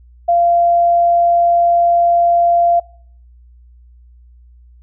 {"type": "tone", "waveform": "sine", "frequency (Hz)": 690, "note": "F5", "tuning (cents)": -21, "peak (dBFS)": -9, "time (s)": [0.28, 2.8], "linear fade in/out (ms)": 10, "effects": ["noise-tail reverb RT60 0.6 s tail -24 dB re dry", "added 60 Hz sine -41 dBFS peak until 4.82 s"]}